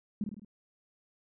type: tone with echo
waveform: sine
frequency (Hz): 207.7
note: G#3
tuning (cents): 0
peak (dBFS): -28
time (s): 0.21-0.24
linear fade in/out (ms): 2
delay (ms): 52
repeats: 4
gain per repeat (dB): -5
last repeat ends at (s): 0.448
effects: none